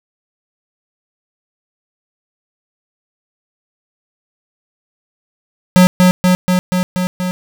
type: tone with echo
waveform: square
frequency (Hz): 182.2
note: F#3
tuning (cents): -26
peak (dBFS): -5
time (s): 5.76-5.87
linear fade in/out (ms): 0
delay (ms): 240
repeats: 6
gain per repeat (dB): -2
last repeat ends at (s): 7.31
effects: none